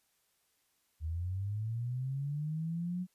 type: linear sweep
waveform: sine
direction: up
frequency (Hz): 76.2 to 184.1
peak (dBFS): -33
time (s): 1-3.07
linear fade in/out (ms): 50
effects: white hiss -75 dBFS RMS until 3.14 s + resampled to 32000 Hz